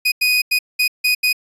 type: tone bursts at uneven times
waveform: 30% pulse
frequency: 2489 Hz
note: D#7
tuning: in tune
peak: -11 dBFS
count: 6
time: 0.05-0.12 / 0.21-0.42 / 0.51-0.59 / 0.79-0.88 / 1.04-1.15 / 1.23-1.33 s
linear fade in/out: 10 ms
effects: resampled to 32000 Hz